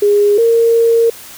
sine tone pair in turn, 410.8 / 461.1 Hz, G#4 / A#4, -19 / -19 cents, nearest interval major second, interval 200 cents, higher second, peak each -7 dBFS, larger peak neither, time 0.02-0.38 / 0.38-1.1 s, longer second, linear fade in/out 5 ms, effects white hiss -34 dBFS RMS until 1.37 s

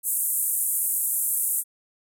white band-pass noise, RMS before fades -25 dBFS, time 0.03-1.64 s, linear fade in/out 50 ms, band 8200 to 14000 Hz, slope 48 dB/octave, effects none

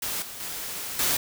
white noise with level steps, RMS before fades -30 / -39 / -34 / -24 dBFS, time 0.02-1.17 s, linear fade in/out 5 ms, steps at 0.22 / 0.4 / 0.99 s, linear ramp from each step 2 ms, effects none

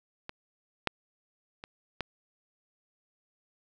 clicks, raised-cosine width 0.3 ms, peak -22 / -10 / -25 / -16 dBFS, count 4, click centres 0.294 / 0.873 / 1.639 / 2.007 s, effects none

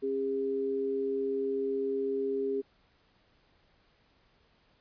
sine tone pair together, 269.9 / 406 Hz, C#4 / G#4, -46 / -39 cents, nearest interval perfect fifth, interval 707 cents, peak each -36 / -29 dBFS, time 0.02-2.62 s, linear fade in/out 20 ms, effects pink hiss -67 dBFS RMS until 4.8 s + resampled to 11025 Hz

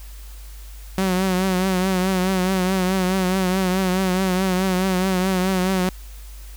sawtooth tone with vibrato, 186.5 Hz, F#3, 14 cents sharp, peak -14 dBFS, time 0.98-5.89 s, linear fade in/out 0 ms, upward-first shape triangle, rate 4.7 Hz, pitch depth 64 cents each way, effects added 50 Hz sine -35 dBFS peak until 6.56 s + white hiss -47 dBFS RMS until 6.56 s

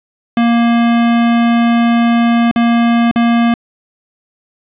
square tone with dropouts, 234.3 Hz, A#3, 9 cents sharp, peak -9 dBFS, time 0.37-3.54 s, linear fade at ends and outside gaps 2 ms, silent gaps 2.513-2.56 / 3.113-3.159 s, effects resampled to 8000 Hz + 8-bit

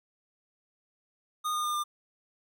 square tone with pitch steps, 1230 / 1219.4 / 1208.9 / 1198.4 Hz, D#6 / D#6 / D6 / D6, -20 / -35 / +50 / +35 cents, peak -29 dBFS, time 1.44-1.84 s, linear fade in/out 20 ms, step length 100 ms, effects none

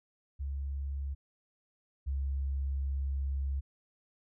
sine tone pair in turn, 69.3 / 68.39 Hz, C#2 / C#2, 0 / -23 cents, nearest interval unison, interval 23 cents, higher first, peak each -33 / -30 dBFS, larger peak second, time 0.39-1.15 / 2.06-3.61 s, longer second, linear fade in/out 20 ms, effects none

